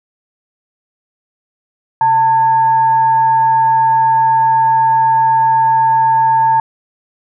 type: tone with frequency modulation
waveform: sine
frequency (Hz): 896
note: A5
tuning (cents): +31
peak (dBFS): -8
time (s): 2.01-6.6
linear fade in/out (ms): 2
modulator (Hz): 765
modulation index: 0.2
effects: none